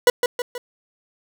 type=tone with echo; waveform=40% pulse; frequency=490 Hz; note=B4; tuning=14 cents flat; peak=-9 dBFS; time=0.07-0.1 s; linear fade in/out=2 ms; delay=160 ms; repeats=3; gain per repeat=-6 dB; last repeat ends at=0.58 s; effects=none